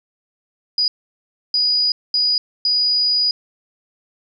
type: tone bursts at uneven times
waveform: sine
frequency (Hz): 4920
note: D#8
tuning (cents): -20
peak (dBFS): -14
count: 4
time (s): 0.78-0.88 / 1.54-1.92 / 2.14-2.38 / 2.65-3.31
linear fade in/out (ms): 2
effects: none